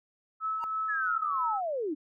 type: tone with tremolo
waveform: sine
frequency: 1300 Hz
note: E6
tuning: 24 cents flat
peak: -28 dBFS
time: 0.4-1.61 s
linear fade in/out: 50 ms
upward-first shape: sine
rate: 3.1 Hz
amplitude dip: 35%
type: tone with exponential growth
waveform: triangle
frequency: 932.3 Hz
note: A#5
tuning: in tune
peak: -28 dBFS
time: 0.56-0.64 s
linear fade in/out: 0 ms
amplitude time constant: 16 ms
type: linear sweep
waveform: sine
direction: down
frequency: 1736 to 275.7 Hz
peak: -29 dBFS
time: 0.88-1.95 s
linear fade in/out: 20 ms
effects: none